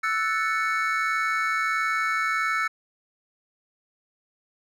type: chord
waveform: triangle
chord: F# minor seventh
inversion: third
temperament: equal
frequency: 1318.5 / 1480 / 1760 / 2217 Hz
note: E6 / F#6 / A6 / C#7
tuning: 0 / 0 / 0 / 0 cents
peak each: -24 / -29 / -28 / -27 dBFS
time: 0.03-2.68 s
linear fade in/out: 10 ms
effects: none